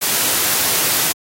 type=noise; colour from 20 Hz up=white; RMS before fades=-17 dBFS; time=0.01-1.13 s; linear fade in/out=20 ms; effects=high-pass 100 Hz 12 dB/octave + AAC 48 kbps